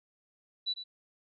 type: tone with echo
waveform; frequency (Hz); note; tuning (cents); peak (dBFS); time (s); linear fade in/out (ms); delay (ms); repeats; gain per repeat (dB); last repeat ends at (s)
sine; 3951; B7; 0; -29; 0.66-0.74; 20; 100; 1; -10; 0.84
effects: none